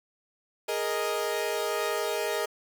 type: chord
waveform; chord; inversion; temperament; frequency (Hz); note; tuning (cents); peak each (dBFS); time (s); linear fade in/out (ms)
sawtooth; Ab suspended second; none; equal; 415.3 / 466.2 / 622.3; Ab4 / Bb4 / Eb5; 0 / 0 / 0; -28; 0.68-2.46; 10
effects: 8-bit